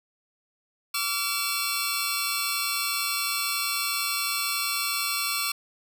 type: tone cluster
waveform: 15% pulse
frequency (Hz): 1149 / 1373 / 2655 / 4248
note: D6 / F6 / E7 / C8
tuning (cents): -38 / -30 / +12 / +25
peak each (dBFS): -24 / -27 / -25 / -24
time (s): 0.94-5.52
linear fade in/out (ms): 5
effects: none